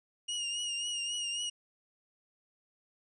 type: tone with vibrato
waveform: sawtooth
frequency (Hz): 2856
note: F7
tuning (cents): +38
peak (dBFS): -30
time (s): 0.28-1.5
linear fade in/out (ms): 10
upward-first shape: triangle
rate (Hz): 3.7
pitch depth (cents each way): 49
effects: resampled to 22050 Hz